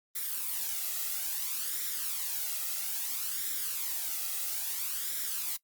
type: noise with flanger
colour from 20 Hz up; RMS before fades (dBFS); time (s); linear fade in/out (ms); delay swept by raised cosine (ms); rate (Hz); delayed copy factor
blue; -34; 0.15-5.57; 10; 0.54 to 1.54; 0.6; +0.55
effects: noise-tail reverb RT60 0.1 s tail -21 dB re dry + Opus 32 kbps